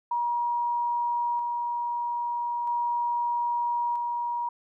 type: tone with tremolo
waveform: sine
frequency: 954 Hz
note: A#5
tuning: 40 cents sharp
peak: -24 dBFS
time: 0.11-4.49 s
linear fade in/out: 5 ms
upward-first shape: square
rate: 0.39 Hz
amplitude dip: 25%
effects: none